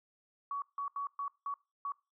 sine tone bursts at uneven times, 1126 Hz, C#6, 27 cents sharp, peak -34 dBFS, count 6, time 0.51-0.62 / 0.78-0.88 / 0.96-1.07 / 1.19-1.28 / 1.46-1.54 / 1.85-1.92 s, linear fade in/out 2 ms, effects noise-tail reverb RT60 0.3 s tail -22 dB re dry

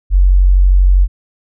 sine tone, 46.25 Hz, F#1, in tune, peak -5 dBFS, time 0.1-1.08 s, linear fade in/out 50 ms, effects none

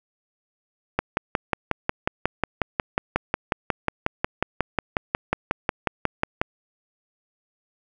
click train, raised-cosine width 0.5 ms, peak -5 dBFS, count 31, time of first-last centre 0.99-6.415 s, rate 5.53 Hz, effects none

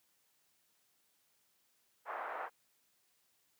pink band-pass noise, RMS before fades -42 dBFS, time 2.05-2.5 s, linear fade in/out 50 ms, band 610 to 1600 Hz, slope 24 dB/octave, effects white hiss -75 dBFS RMS until 3.59 s + high-pass 80 Hz 12 dB/octave

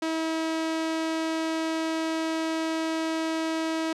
sawtooth tone, 322.1 Hz, E4, 40 cents flat, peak -22 dBFS, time 0.02-3.93 s, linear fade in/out 5 ms, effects low-pass 7000 Hz 12 dB/octave

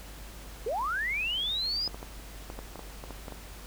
sine linear sweep, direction up, 400 to 5060 Hz, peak -28 dBFS, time 0.66-1.88 s, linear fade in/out 5 ms
clicks, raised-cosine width 1 ms, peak -26 dBFS, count 11, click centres 1.877 / 1.945 / 2.029 / 2.501 / 2.59 / 2.757 / 2.793 / 3.039 / 3.107 / 3.282 / 3.323 s
effects added 50 Hz sine -44 dBFS peak until 3.66 s + pink hiss -48 dBFS RMS until 3.66 s

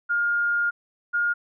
sine tone pair in turn, 1415 / 1420.7 Hz, F6 / F6, +22 / +29 cents, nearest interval unison, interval 7 cents, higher second, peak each -20 dBFS, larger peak neither, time 0.09-0.71 / 1.13-1.34 s, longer first, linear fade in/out 20 ms, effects none

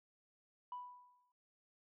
sine tone with exponential decay, 987.8 Hz, B5, in tune, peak -40 dBFS, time 0.72-1.32 s, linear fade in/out 2 ms, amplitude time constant 130 ms, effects tanh soft clip ceiling -39 dBFS

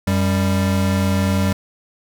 square tone pair together, 92.66 / 196 Hz, F#2 / G3, +3 / 0 cents, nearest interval octave + minor second, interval 1297 cents, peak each -19 dBFS, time 0.07-1.53 s, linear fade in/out 5 ms, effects none

